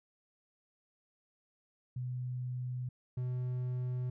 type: tone pair in turn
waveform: sine / triangle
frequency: 125.4 / 125.4 Hz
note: B2 / B2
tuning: +27 / +27 cents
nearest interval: unison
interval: 0 cents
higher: neither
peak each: -35 / -31 dBFS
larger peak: second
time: 1.96-2.89 / 3.17-4.1 s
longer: neither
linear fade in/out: 5 ms
effects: none